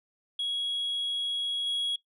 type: tone with level steps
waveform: sine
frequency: 3322 Hz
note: G#7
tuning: in tune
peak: -26 / -24 dBFS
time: 0.39-1.96 s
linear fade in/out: 5 ms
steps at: 1.66 s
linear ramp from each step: 10 ms
effects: noise-tail reverb RT60 0.1 s tail -19 dB re dry + tanh soft clip ceiling -26 dBFS